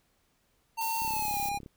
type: tone with pitch glide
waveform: square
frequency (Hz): 906 to 811.8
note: A#5 to G#5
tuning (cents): -50 to -40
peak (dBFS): -31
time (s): 0.77-1.59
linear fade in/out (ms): 20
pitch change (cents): -190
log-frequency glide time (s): 1.03-1.38
type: noise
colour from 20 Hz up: violet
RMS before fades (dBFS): -36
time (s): 0.81-1.49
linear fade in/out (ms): 0
type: click train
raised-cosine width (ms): 3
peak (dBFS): -32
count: 23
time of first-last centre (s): 1.02-1.661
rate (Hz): 34.3
effects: pink hiss -71 dBFS RMS until 1.76 s